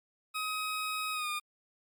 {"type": "tone with pitch glide", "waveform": "20% pulse", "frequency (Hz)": [1264, 1213.9], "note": ["D#6", "D#6"], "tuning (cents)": [27, -43], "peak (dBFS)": -28, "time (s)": [0.34, 1.4], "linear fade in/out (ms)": 20, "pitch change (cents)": -70, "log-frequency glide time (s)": [1.13, 1.29], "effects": ["Opus 48 kbps"]}